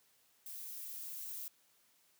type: noise with level ramp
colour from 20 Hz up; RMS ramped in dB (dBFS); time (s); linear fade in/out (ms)
violet; -47 to -44; 0.46-1.48; 2
effects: white hiss -71 dBFS RMS until 2.19 s + high-pass 100 Hz 12 dB/octave